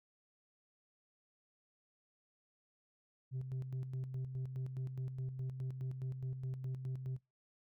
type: tone with tremolo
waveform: sine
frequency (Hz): 130.1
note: C3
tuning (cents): -9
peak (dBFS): -34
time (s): 3.31-7.19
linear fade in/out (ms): 50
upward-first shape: square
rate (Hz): 4.8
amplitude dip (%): 60
effects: noise-tail reverb RT60 0.2 s tail -23 dB re dry + tanh soft clip ceiling -36 dBFS